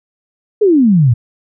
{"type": "exponential sweep", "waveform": "sine", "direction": "down", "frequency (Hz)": [442.6, 110], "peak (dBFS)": -6, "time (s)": [0.61, 1.14], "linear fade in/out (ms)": 10, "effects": []}